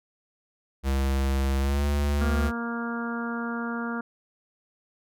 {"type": "tone with pitch glide", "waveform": "square", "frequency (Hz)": [67.6, 72.03], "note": ["C#2", "D2"], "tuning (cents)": [-43, -33], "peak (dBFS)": -23, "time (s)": [0.83, 2.52], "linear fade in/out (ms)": 50, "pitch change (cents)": 110, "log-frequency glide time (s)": [1.59, 1.86]}
{"type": "harmonic tone", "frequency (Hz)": 234.1, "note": "A#3", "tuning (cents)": 8, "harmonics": [1, 2, 3, 4, 5, 6, 7], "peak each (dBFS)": [-30, -38, -41, -40, -39, -35, -43], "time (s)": [2.21, 4.01], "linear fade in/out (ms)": 5}
{"effects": []}